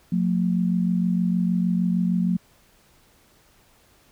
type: tone pair together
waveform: sine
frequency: 179.61 / 226.1 Hz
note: F3 / A3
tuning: +49 / +47 cents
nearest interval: major third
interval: 398 cents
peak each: -20 / -25 dBFS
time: 0.12-2.37 s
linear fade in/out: 5 ms
effects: pink hiss -58 dBFS RMS until 4.11 s